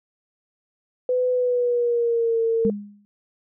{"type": "tone with pitch glide", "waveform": "sine", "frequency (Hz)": [502, 455], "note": ["B4", "A#4"], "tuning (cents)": [28, -42], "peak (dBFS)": -18, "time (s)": [1.09, 2.7], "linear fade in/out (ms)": 2, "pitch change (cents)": -170, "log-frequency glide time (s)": [1.31, 2.4]}
{"type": "tone with exponential decay", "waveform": "sine", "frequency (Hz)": 204.8, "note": "G#3", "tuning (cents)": -24, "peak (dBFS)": -17, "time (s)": [2.65, 3.05], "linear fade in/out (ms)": 0, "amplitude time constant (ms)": 86}
{"effects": []}